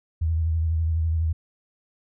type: tone with vibrato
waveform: sine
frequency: 81 Hz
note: E2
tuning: 30 cents flat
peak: -20 dBFS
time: 0.21-1.33 s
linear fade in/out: 10 ms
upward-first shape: triangle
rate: 12 Hz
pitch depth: 58 cents each way
effects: none